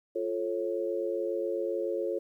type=chord; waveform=sine; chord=F augmented; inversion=none; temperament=just; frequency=349.2 / 436.5 / 545.7 Hz; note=F4 / A4 / C#5; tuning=0 / -14 / -27 cents; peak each=-33 dBFS; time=0.15-2.19 s; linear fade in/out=10 ms; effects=11-bit